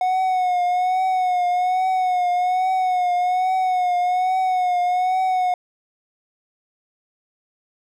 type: tone with vibrato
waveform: triangle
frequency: 732 Hz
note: F#5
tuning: 19 cents flat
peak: -15 dBFS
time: 0.01-5.54 s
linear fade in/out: 2 ms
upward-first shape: triangle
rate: 1.2 Hz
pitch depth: 53 cents each way
effects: none